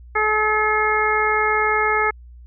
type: harmonic tone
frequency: 428.6 Hz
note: A4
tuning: 45 cents flat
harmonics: 1 / 2 / 3 / 4 / 5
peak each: -23 / -23 / -21 / -24 / -22 dBFS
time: 0.15-2.11 s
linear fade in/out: 10 ms
effects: added 60 Hz sine -39 dBFS peak until 2.46 s